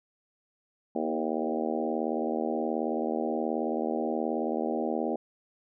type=harmonic tone with a mistuned harmonic; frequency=78.7 Hz; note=D#2; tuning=20 cents sharp; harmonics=3 / 4 / 5 / 6 / 7 / 8 / 9 / 10; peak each=-33 / -34 / -35 / -36 / -36 / -37 / -38 / -38 dBFS; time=0.95-5.16 s; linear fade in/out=5 ms; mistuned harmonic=4; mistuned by=+15 cents; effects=none